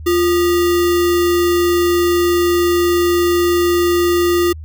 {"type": "tone with sample-and-hold", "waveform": "sine", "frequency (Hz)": 349.2, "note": "F4", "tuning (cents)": 0, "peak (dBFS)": -11, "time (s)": [0.06, 4.53], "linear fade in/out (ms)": 10, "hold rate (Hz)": 1575, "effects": ["added 78 Hz sine -28 dBFS peak until 4.64 s"]}